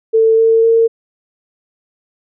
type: tone with pitch steps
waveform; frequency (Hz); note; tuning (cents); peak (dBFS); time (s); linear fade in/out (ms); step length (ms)
sine; 446.8 / 451.2 / 455.7; A4 / A4 / A#4; +27 / +44 / -39; -7; 0.13-0.88; 20; 250
effects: none